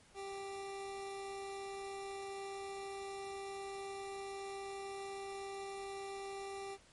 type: tone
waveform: 25% pulse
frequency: 393.2 Hz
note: G4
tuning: 5 cents sharp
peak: -39 dBFS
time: 0.14-6.78 s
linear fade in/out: 50 ms
effects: pink hiss -64 dBFS RMS until 6.92 s + MP3 48 kbps